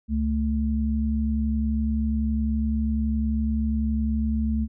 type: tone pair together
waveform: sine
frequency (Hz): 69.38 / 220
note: C#2 / A3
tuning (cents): +2 / 0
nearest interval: octave + minor sixth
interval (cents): 1998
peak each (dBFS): -24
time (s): 0.08-4.68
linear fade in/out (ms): 50
effects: none